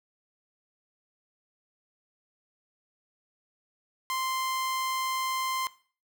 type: tone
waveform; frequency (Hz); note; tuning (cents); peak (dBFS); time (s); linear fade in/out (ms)
sawtooth; 1044; C6; -4; -25; 4.1-5.67; 0
effects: noise-tail reverb RT60 0.4 s tail -17 dB re dry